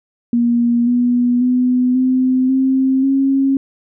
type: tone with pitch steps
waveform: sine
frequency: 237.5 / 243.9 / 250.5 / 257.2 / 264.1 / 271.2 Hz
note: A#3 / B3 / B3 / C4 / C4 / C#4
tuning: +33 / -21 / +25 / -30 / +16 / -38 cents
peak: -11 dBFS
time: 0.33-3.57 s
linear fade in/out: 2 ms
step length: 540 ms
effects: none